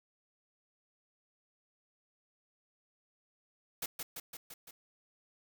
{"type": "noise with echo", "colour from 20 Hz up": "white", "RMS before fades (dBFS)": -37, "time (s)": [3.82, 3.86], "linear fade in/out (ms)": 5, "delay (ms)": 170, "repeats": 5, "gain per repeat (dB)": -3, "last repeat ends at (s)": 4.71, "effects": []}